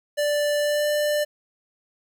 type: tone with pitch glide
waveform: square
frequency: 587.3 to 593.8 Hz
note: D5 to D5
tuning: 0 to +19 cents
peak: -21 dBFS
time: 0.17-1.25 s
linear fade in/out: 20 ms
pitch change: +19 cents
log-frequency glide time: 0.58-0.88 s
effects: 10-bit